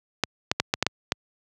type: clicks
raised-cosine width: 0.2 ms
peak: -3 dBFS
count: 7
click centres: 0.237 / 0.515 / 0.6 / 0.739 / 0.826 / 0.866 / 1.121 s
effects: high-pass 80 Hz 12 dB/octave